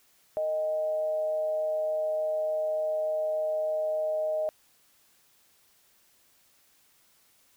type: tone with amplitude modulation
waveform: sine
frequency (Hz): 622.3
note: D#5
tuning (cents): 0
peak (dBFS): -24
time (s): 0.37-4.49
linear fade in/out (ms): 0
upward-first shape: sine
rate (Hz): 174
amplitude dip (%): 40
effects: white hiss -64 dBFS RMS until 7.56 s